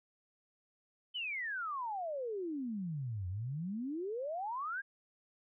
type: exponential two-way sweep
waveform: sine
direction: down then up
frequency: 3100 to 87.31 to 1663 Hz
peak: -36 dBFS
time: 1.14-4.82 s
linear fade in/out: 20 ms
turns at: 3.28 s
effects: none